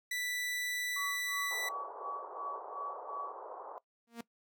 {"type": "tone", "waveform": "sawtooth", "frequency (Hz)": 1975.5, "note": "B6", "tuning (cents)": 0, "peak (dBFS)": -31, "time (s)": [0.11, 1.69], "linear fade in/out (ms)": 5}
{"type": "tone with tremolo", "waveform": "sine", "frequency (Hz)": 1135, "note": "C#6", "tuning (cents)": 41, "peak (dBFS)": -36, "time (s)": [0.96, 3.36], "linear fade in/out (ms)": 5, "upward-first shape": "sine", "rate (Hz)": 2.8, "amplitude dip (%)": 95}
{"type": "band-pass noise", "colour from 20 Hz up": "white", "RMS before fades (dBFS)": -46, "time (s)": [1.51, 3.78], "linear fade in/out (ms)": 0, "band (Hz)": [400, 1100], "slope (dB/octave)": 48}
{"type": "tone with exponential growth", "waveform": "sawtooth", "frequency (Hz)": 233.1, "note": "A#3", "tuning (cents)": 0, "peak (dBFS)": -34, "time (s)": [4.07, 4.21], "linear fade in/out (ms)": 5, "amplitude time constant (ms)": 30}
{"effects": ["noise-tail reverb RT60 0.1 s tail -19 dB re dry"]}